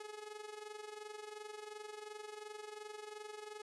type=tone with amplitude modulation; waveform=sawtooth; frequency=423.3 Hz; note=G#4; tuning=33 cents sharp; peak=-40 dBFS; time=0-3.62 s; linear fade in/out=5 ms; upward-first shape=sine; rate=22.8 Hz; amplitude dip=70%; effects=resampled to 24000 Hz + 11-bit